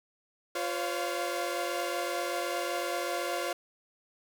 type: tone cluster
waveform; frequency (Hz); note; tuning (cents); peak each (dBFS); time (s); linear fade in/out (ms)
sawtooth; 351.1 / 514 / 562 / 697; F4 / C5 / C#5 / F5; +9 / -31 / +24 / -4; -33 / -33 / -32 / -32; 0.55-3.53; 5
effects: none